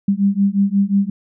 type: beating tone pair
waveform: sine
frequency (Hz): 196 / 201.6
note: G3 / G3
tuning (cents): 0 / +49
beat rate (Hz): 5.6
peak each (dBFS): -16 / -16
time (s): 0.08-1.1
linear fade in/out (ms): 5
effects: none